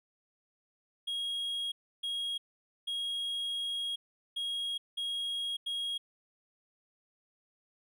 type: tone bursts at uneven times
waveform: triangle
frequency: 3283 Hz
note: G#7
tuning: 21 cents flat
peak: -31 dBFS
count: 6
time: 1.07-1.72 / 2.03-2.38 / 2.87-3.96 / 4.36-4.78 / 4.97-5.57 / 5.66-5.98 s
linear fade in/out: 10 ms
effects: none